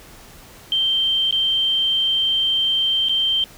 sine tone with dropouts, 3136 Hz, G7, in tune, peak -16 dBFS, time 0.72-3.44 s, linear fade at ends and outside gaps 1 ms, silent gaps 1.31-1.325 / 3.086-3.094 s, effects pink hiss -44 dBFS RMS until 3.57 s

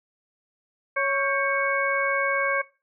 harmonic tone with a mistuned harmonic, 554.4 Hz, C#5, in tune, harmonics 1 / 2 / 3 / 4, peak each -27 / -27 / -27 / -27 dBFS, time 0.96-2.62 s, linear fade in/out 10 ms, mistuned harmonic 3, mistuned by -74 cents, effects noise-tail reverb RT60 0.3 s tail -19 dB re dry

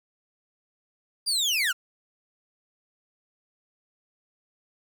30% pulse linear sweep, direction down, 4874 to 1318 Hz, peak -20 dBFS, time 1.26-1.73 s, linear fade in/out 20 ms, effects 10-bit

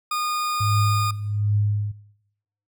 40% pulse tone, 1224 Hz, D#6, 29 cents flat, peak -22 dBFS, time 0.11-1.11 s, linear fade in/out 5 ms
sine tone with tremolo, 103.83 Hz, G#2, in tune, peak -17 dBFS, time 0.6-1.92 s, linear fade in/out 10 ms, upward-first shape triangle, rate 1.3 Hz, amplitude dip 80%
effects noise-tail reverb RT60 0.9 s tail -21 dB re dry

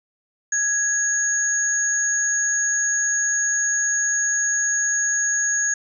sine tone pair together, 1661.2 / 6645 Hz, G#6 / G#8, 0 / 0 cents, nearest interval 2 octaves, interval 2400 cents, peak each -23 / -20 dBFS, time 0.52-5.74 s, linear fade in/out 5 ms, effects none

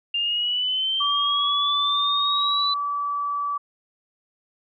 sine exponential sweep, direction up, 2794 to 4000 Hz, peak -21 dBFS, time 0.14-2.74 s, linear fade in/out 5 ms
sine tone, 1152 Hz, D6, 34 cents flat, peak -23 dBFS, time 1-3.58 s, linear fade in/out 10 ms
effects none

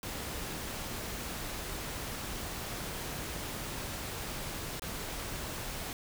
pink noise with dropouts, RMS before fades -39 dBFS, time 0.03-5.93 s, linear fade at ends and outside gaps 1 ms, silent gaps 4.796-4.82 s, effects none

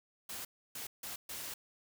white noise bursts at uneven times, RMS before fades -43 dBFS, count 4, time 0.29-0.45 / 0.75-0.87 / 1.03-1.16 / 1.29-1.54 s, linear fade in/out 5 ms, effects none

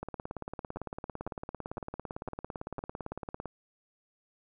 two click trains, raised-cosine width 1 ms, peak -24 / -23 dBFS, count 5 / 62, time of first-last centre 0.77-2.79 / 0.03-3.457 s, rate 1.98 / 17.8 Hz, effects none

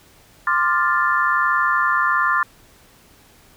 sine chord, D minor seventh, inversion third, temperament equal with one note detuned, 1046.5 / 1187.6 / 1396.9 / 1760 Hz, C6 / D6 / F6 / A6, 0 / +19 / 0 / 0 cents, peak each -21 dBFS, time 0.47-2.43 s, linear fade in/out 2 ms, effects pink hiss -51 dBFS RMS until 3.56 s

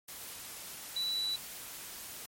sine tone in noise, 3951 Hz, B7, in tune, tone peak -31 dBFS, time 0.96-1.36 s, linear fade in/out 5 ms, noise white, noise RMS -45 dBFS, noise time 0.08-2.26 s, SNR +11 dB, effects MP3 64 kbps

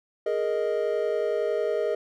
triangle chord, Ab suspended second, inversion none, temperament equal, 415.3 / 466.2 / 622.3 Hz, Ab4 / Bb4 / Eb5, 0 / 0 / 0 cents, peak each -26 dBFS, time 0.26-1.95 s, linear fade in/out 5 ms, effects none

